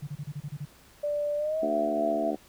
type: tone bursts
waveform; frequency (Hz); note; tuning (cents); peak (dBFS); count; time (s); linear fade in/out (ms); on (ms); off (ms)
sine; 145.7; D3; -13; -32; 8; 0.02-0.654; 10; 53; 30
type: tone with pitch glide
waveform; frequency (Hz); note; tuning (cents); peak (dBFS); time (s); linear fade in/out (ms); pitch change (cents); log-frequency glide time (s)
sine; 587.3 to 666.9; D5 to E5; 0 to +20; -26; 1.03-2.31; 10; +220; 1.37-1.71
type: harmonic tone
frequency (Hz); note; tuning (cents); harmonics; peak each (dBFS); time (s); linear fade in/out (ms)
74.5; D2; +25; 3 / 4 / 5 / 6 / 7 / 8 / 9 / 10; -35 / -32 / -36 / -40 / -40 / -41 / -40 / -39; 1.62-2.36; 10
effects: pink hiss -56 dBFS RMS until 2.48 s